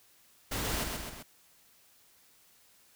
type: noise with echo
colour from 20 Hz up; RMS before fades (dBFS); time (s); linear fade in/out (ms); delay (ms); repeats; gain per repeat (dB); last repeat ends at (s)
pink; -34; 0.51-0.84; 10; 130; 3; -4; 1.23
effects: white hiss -63 dBFS RMS until 2.95 s